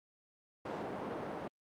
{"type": "band-pass noise", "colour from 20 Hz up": "white", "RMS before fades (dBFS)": -41, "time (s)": [0.65, 1.48], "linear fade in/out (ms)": 5, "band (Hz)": [170, 680], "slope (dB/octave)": 12, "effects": ["Opus 48 kbps"]}